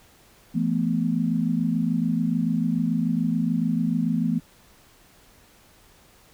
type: chord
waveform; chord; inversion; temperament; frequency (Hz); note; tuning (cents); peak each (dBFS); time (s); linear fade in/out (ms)
sine; E suspended fourth; none; equal with one note detuned; 168.67 / 220 / 246.9; E3 / A3 / B3; +40 / 0 / 0; -25; 0.54-4.4; 20
effects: pink hiss -55 dBFS RMS until 6.33 s